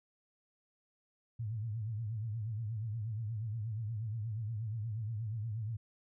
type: tone with vibrato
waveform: sine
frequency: 110 Hz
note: A2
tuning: in tune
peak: -35 dBFS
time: 1.39-5.77 s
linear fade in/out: 10 ms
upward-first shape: triangle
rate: 8.4 Hz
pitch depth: 150 cents each way
effects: none